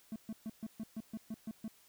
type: tone bursts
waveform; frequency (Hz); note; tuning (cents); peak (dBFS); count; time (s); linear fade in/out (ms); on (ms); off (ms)
triangle; 220.1; A3; +1; -36; 10; 0.12-1.68; 2; 39; 130
effects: white hiss -65 dBFS RMS until 1.88 s